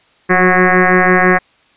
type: tone with frequency modulation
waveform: sine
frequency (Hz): 735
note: F#5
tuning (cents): -12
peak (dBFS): -7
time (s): 0.29-1.39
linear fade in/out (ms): 20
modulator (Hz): 183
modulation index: 7
effects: white hiss -52 dBFS RMS until 1.76 s + resampled to 8000 Hz